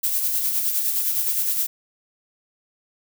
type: noise with tremolo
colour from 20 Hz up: violet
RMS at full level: -21 dBFS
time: 0.03-1.67 s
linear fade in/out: 10 ms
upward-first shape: sine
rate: 9.7 Hz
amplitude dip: 40%
effects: none